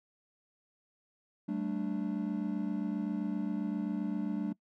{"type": "chord", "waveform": "triangle", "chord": "G suspended second", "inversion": "none", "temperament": "equal with one note detuned", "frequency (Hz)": [192.41, 220, 293.7], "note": ["G3", "A3", "D4"], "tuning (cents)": [-32, 0, 0], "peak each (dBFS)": -34, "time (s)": [1.48, 4.53], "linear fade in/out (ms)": 10, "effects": ["noise-tail reverb RT60 0.1 s tail -23 dB re dry"]}